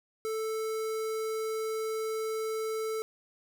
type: tone with notch filter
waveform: square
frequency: 440 Hz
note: A4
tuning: in tune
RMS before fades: -33 dBFS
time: 0.25-3.02 s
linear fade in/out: 0 ms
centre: 2900 Hz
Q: 1.5
effects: none